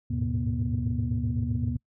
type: tone cluster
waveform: sine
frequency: 77.9 / 102.6 / 110.3 / 126 / 240.6 Hz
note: D#2 / G#2 / A2 / B2 / B3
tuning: +3 / -21 / +5 / +35 / -45 cents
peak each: -31 dBFS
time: 0.1-1.77 s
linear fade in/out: 10 ms
effects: noise-tail reverb RT60 0.1 s tail -26 dB re dry + tanh soft clip ceiling -17 dBFS